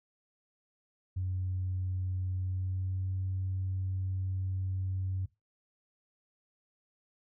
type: tone with pitch glide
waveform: sine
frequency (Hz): 92.5 to 94.12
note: F#2 to F#2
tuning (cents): 0 to +30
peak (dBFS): -30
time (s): 1.16-5.26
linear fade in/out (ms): 10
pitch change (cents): +30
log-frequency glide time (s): 2.35-3.12
effects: noise-tail reverb RT60 0.2 s tail -18 dB re dry + tanh soft clip ceiling -26 dBFS